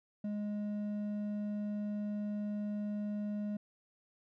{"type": "tone with hard clipping", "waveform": "sine", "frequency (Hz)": 207.7, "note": "G#3", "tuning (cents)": 0, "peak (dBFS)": -36, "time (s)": [0.24, 3.57], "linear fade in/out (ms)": 5, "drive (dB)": 5, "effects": []}